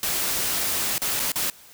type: noise with dropouts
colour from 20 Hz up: white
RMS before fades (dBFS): -25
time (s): 0.03-1.5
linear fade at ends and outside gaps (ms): 1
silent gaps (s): 0.981-1.018 / 1.195-1.199 / 1.319-1.357
effects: white hiss -49 dBFS RMS until 1.73 s